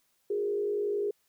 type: tone with frequency modulation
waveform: sine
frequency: 411.6 Hz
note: G#4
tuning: 16 cents flat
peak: -27 dBFS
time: 0.3-1.11 s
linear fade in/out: 5 ms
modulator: 51 Hz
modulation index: 0.66
effects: white hiss -72 dBFS RMS until 1.28 s